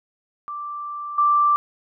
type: tone with level steps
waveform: sine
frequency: 1174.7 Hz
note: D6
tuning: in tune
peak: -28 / -14 dBFS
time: 0.48-1.56 s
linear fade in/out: 0 ms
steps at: 1.18 s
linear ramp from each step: 5 ms
effects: none